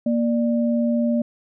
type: tone pair together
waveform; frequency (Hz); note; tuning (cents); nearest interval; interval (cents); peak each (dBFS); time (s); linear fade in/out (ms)
sine; 234.7 / 591.4; A#3 / D5; +12 / +12; octave + major third; 1600; -18 / -25; 0.06-1.22; 5
effects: none